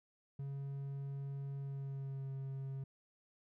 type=tone with pitch glide; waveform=triangle; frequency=138.59 to 135.27 Hz; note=C#3 to C#3; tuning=0 to -42 cents; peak=-38 dBFS; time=0.39-2.84 s; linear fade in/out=5 ms; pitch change=-42 cents; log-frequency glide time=1.59-2.3 s; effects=none